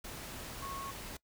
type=tone in noise; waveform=sine; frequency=1097 Hz; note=C#6; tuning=18 cents flat; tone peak=-41 dBFS; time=0.62-0.91 s; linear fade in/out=5 ms; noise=pink; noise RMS=-45 dBFS; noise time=0.04-1.17 s; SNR=+1 dB; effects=noise-tail reverb RT60 0.1 s tail -21 dB re dry